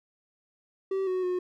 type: tone with pitch steps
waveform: triangle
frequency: 385.1 / 370.1 / 362.2 Hz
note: G4 / F#4 / F#4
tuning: -31 / 0 / -37 cents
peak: -24 dBFS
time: 0.91-1.39 s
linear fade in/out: 5 ms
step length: 160 ms
effects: none